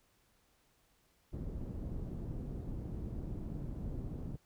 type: low-pass noise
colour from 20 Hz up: pink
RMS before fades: -41 dBFS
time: 1.32-4.37 s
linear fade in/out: 20 ms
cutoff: 280 Hz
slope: 12 dB/octave
effects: pink hiss -72 dBFS RMS until 4.45 s